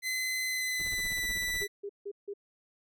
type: tone with pitch glide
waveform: sawtooth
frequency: 2039 to 1977.5 Hz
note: C7 to B6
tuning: -45 to +2 cents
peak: -27 dBFS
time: 0.02-1.68 s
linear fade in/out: 50 ms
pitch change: -53 cents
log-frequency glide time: 0.46-1.28 s
type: noise with tremolo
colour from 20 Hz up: brown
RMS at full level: -40 dBFS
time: 0.79-1.64 s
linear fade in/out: 5 ms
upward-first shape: sine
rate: 16 Hz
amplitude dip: 85%
type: tone bursts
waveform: sine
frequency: 403.8 Hz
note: G#4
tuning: 49 cents flat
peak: -35 dBFS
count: 4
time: 1.61-2.338 s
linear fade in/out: 10 ms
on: 62 ms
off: 160 ms
effects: none